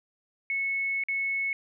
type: tone with dropouts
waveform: sine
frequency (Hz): 2200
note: C#7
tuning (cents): -14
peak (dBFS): -26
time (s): 0.5-1.53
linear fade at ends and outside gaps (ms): 1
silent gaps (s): 1.037-1.085
effects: none